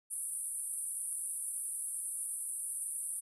pink band-pass noise, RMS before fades -39 dBFS, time 0.1-3.21 s, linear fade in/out 20 ms, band 8900 to 11000 Hz, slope 96 dB/octave, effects none

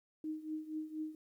sine tone with tremolo, 311.1 Hz, D#4, in tune, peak -35 dBFS, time 0.24-1.15 s, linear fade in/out 2 ms, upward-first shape triangle, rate 4.2 Hz, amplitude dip 85%, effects 12-bit

